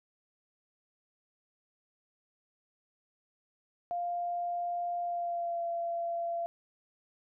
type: tone with pitch glide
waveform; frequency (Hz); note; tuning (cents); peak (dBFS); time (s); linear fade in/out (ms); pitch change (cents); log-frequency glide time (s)
sine; 699 to 682.2; F5 to F5; +1 to -41; -31; 3.91-6.46; 0; -42; 5.02-5.64
effects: none